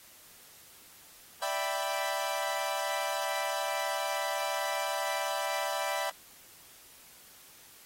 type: chord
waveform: sawtooth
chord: E minor seventh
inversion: third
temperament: equal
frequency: 587.3 / 659.3 / 784 / 987.8 Hz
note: D5 / E5 / G5 / B5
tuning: 0 / 0 / 0 / 0 cents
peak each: -32 dBFS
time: 1.42-6.1 s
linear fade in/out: 5 ms
effects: white hiss -55 dBFS RMS until 7.85 s + AAC 48 kbps